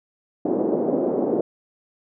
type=band-pass noise; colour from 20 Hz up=pink; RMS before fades=-22 dBFS; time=0.45-1.41 s; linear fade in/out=5 ms; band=250 to 570 Hz; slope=24 dB/octave; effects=none